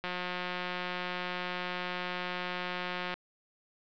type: click train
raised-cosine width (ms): 0.3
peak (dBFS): -19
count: 559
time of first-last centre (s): 0.04-3.14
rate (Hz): 180
effects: low-pass 4000 Hz 12 dB/octave